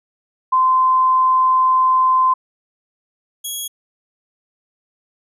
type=tone pair in turn; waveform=sine / 5% pulse; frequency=1034 / 3320 Hz; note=C6 / G#7; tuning=-21 / -1 cents; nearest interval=octave + minor sixth; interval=2020 cents; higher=second; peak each=-11 / -14 dBFS; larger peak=first; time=0.52-2.34 / 3.44-3.68 s; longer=first; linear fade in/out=10 ms; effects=resampled to 32000 Hz